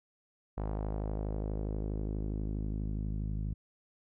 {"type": "tone with low-pass filter sweep", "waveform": "sawtooth", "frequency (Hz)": 52.3, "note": "G#1", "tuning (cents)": 13, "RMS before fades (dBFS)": -35, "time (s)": [0.57, 3.54], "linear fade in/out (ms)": 10, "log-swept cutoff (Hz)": [880, 170], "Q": 1.4, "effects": []}